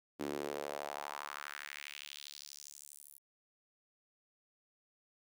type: tone with high-pass filter sweep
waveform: sawtooth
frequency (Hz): 72.4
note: D2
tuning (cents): -24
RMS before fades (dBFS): -45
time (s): 0.19-3.19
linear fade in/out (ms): 20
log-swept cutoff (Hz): 290 to 12000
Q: 2.4
effects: none